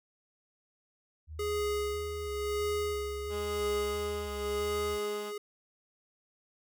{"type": "tone with vibrato", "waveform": "sine", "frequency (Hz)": 73.42, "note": "D2", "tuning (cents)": 0, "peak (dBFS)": -40, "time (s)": [1.27, 4.99], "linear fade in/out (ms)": 50, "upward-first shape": "square", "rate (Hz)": 1.5, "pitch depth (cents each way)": 98}
{"type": "tone with tremolo", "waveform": "square", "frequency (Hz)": 415.3, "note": "G#4", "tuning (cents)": 0, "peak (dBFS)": -30, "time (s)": [1.39, 5.38], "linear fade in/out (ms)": 5, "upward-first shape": "sine", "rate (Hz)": 0.96, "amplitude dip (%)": 55}
{"type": "tone with pitch glide", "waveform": "10% pulse", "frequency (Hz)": [206.4, 209], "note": ["G#3", "G#3"], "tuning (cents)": [-10, 11], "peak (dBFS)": -33, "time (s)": [3.29, 5.33], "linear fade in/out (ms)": 50, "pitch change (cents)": 21, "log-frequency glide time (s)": [4.64, 5.01]}
{"effects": []}